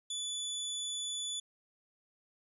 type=tone; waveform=25% pulse; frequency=3464 Hz; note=A7; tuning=28 cents flat; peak=-32 dBFS; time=0.1-1.4 s; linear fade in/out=5 ms; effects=resampled to 32000 Hz